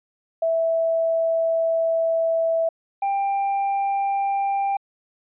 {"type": "tone pair in turn", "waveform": ["sine", "triangle"], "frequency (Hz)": [657, 792.5], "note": ["E5", "G5"], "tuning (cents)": [-6, 19], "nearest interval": "minor third", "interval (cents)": 325, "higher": "second", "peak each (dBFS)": -18, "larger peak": "neither", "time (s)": [[0.42, 2.69], [3.02, 4.77]], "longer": "first", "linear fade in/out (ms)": 5, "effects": ["resampled to 8000 Hz"]}